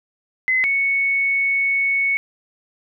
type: tone pair in turn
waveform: sine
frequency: 2041 / 2215 Hz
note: C7 / C#7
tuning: -44 / -2 cents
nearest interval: minor second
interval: 142 cents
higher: second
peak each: -15 / -16 dBFS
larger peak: first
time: 0.48-0.64 / 0.64-2.17 s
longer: second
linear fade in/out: 0 ms
effects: none